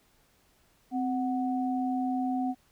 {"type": "tone pair together", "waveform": "sine", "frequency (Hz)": [259.1, 740], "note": ["C4", "F#5"], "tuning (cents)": [-17, 0], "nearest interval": "octave + tritone", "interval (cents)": 1817, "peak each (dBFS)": [-28, -32], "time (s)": [0.91, 2.55], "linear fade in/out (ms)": 50, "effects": ["pink hiss -66 dBFS RMS until 2.71 s"]}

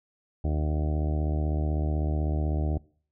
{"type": "harmonic tone", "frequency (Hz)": 76, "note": "D#2", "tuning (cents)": -40, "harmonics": [1, 2, 3, 4, 5, 6, 7, 8, 9, 10], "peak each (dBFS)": [-25, -32, -39, -36, -40, -45, -47, -42, -44, -46], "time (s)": [0.44, 2.78], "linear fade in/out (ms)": 5, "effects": ["noise-tail reverb RT60 0.5 s tail -23 dB re dry"]}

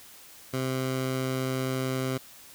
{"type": "tone", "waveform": "15% pulse", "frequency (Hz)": 130.7, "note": "C3", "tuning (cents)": -1, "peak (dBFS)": -21, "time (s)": [0.53, 2.18], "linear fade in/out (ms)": 10, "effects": ["white hiss -50 dBFS RMS until 2.54 s"]}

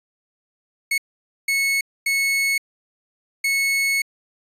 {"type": "tone bursts at uneven times", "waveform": "40% pulse", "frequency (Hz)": 2200, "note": "C#7", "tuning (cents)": -14, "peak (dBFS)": -17, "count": 4, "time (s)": [[0.91, 0.98], [1.48, 1.81], [2.06, 2.58], [3.44, 4.02]], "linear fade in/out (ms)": 5, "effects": ["resampled to 32000 Hz"]}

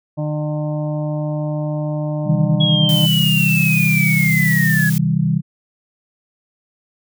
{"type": "harmonic tone", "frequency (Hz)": 151.1, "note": "D3", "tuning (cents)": 50, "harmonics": [1, 2, 4, 5, 6, 7], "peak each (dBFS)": [-20, -27, -26, -39, -37, -43], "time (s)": [0.17, 3.07], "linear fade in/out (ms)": 20}
{"type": "chord", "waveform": "sine", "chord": "C major", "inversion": "none", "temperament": "equal with one note detuned", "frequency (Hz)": [130.81, 160.86, 196], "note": ["C3", "E3", "G3"], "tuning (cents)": [0, -42, 0], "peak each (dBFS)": [-20, -16, -20], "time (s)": [2.24, 5.42], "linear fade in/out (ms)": 50}
{"type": "linear sweep", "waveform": "sine", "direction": "down", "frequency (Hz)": [3337, 1661.2], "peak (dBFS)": -16, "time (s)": [2.6, 4.9], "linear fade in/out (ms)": 10}
{"type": "noise", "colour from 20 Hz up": "blue", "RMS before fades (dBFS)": -27, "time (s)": [2.89, 4.98], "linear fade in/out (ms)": 0}
{"effects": []}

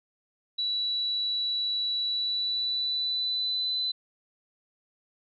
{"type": "tone with pitch glide", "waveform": "sine", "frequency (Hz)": [3934, 4014], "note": ["B7", "B7"], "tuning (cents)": [-7, 27], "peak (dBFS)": -26, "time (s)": [0.58, 3.92], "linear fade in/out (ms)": 10, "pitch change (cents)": 34, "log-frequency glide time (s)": [2.03, 3.79], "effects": []}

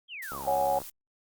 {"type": "exponential sweep", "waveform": "sine", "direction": "down", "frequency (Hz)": [3322, 538], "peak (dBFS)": -37, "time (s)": [0.08, 0.56], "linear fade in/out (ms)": 50}
{"type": "noise", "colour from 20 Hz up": "blue", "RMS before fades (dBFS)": -43, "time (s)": [0.22, 0.9], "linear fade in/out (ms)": 5}
{"type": "click train", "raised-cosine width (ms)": 1, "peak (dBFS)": -27, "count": 35, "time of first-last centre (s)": [0.32, 0.817], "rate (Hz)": 68.4}
{"type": "chord", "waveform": "sine", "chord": "C# suspended fourth", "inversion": "none", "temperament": "equal", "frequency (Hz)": [554.4, 740, 830.6], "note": ["C#5", "F#5", "G#5"], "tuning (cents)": [0, 0, 0], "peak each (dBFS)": -28, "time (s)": [0.47, 0.79], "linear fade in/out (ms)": 5}
{"effects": ["Opus 48 kbps"]}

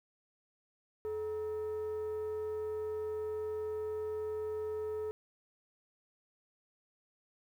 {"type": "tone with frequency modulation", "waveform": "sine", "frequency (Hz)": 429.7, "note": "A4", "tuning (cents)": -41, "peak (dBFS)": -32, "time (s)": [1.05, 5.11], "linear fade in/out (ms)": 0, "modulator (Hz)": 516, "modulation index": 0.23, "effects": ["tanh soft clip ceiling -34 dBFS", "11-bit"]}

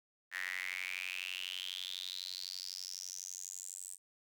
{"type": "tone with high-pass filter sweep", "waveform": "sawtooth", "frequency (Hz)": 92, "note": "F#2", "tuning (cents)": -9, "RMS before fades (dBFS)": -43, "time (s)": [0.31, 3.98], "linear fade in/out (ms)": 50, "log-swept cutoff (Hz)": [1800, 8400], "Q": 7.9, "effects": []}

